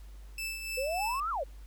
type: tone with tremolo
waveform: sawtooth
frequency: 2637 Hz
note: E7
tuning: in tune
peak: -30 dBFS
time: 0.38-1.2 s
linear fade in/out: 2 ms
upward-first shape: triangle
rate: 3.4 Hz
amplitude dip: 55%
type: exponential two-way sweep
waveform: sine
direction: up then down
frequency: 493.9 to 1394 to 493.9 Hz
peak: -30 dBFS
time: 0.77-1.44 s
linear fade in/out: 10 ms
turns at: 1.3 s
effects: added 50 Hz sine -45 dBFS peak until 1.66 s + pink hiss -62 dBFS RMS until 1.66 s